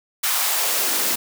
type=noise with high-pass filter sweep; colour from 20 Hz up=white; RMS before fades=-21 dBFS; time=0.23-1.16 s; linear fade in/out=10 ms; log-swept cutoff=1100 to 220 Hz; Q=1.4; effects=none